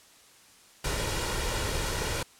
pink noise with comb filter, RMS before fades -30 dBFS, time 0.84-2.23 s, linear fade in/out 5 ms, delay 2.1 ms, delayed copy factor +0.5, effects white hiss -56 dBFS RMS until 2.39 s + low-pass 10000 Hz 12 dB/octave

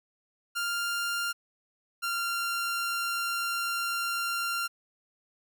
sawtooth tone pair in turn, 1396.9 / 1384 Hz, F6 / F6, 0 / -16 cents, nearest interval unison, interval 16 cents, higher first, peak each -25 dBFS, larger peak neither, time 0.55-1.33 / 2.02-4.68 s, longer second, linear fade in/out 20 ms, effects none

